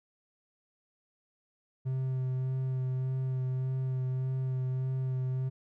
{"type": "tone with vibrato", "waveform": "triangle", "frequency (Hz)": 130, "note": "C3", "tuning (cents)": -11, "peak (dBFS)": -27, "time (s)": [1.85, 5.5], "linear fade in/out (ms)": 20, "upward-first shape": "sine", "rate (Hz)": 1.7, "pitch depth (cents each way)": 16, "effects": []}